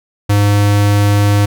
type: tone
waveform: square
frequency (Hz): 102.3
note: G#2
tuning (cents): -26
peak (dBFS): -9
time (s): 0.29-1.46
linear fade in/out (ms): 10
effects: none